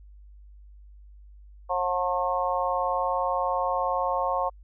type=harmonic tone; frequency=180.1 Hz; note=F#3; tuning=46 cents flat; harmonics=3 / 4 / 5 / 6; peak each=-29 / -29 / -29 / -29 dBFS; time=1.69-4.5 s; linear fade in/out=20 ms; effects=added 50 Hz sine -46 dBFS peak until 4.63 s